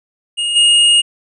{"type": "tone with level steps", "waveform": "square", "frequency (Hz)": 2855, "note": "F7", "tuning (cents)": 37, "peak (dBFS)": [-16, -8], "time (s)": [0.37, 1.02], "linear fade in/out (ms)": 20, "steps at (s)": 0.55, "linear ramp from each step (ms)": 20, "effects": ["resampled to 24000 Hz"]}